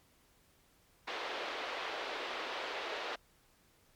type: band-pass noise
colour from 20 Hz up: pink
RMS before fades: -40 dBFS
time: 1.07-3.16 s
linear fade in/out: 10 ms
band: 410 to 4000 Hz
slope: 24 dB/octave
effects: pink hiss -68 dBFS RMS until 3.95 s + MP3 96 kbps